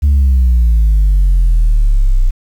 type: exponential sweep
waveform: sine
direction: down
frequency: 73.42 to 30.26 Hz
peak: -4 dBFS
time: 0.02-2.31 s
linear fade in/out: 20 ms
effects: tanh soft clip ceiling -5 dBFS + 7-bit